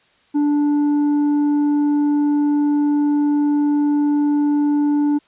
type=tone with tanh clipping; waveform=triangle; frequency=292.5 Hz; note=D4; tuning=7 cents flat; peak=-15 dBFS; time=0.34-5.19 s; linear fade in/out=20 ms; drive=9 dB; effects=white hiss -57 dBFS RMS until 5.27 s + resampled to 8000 Hz